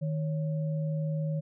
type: tone pair together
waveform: sine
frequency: 155.57 / 554.4 Hz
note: D#3 / C#5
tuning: 0 / 0 cents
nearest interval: octave + minor seventh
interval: 2200 cents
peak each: -28 / -39 dBFS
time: 0.01-1.41 s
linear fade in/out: 20 ms
effects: none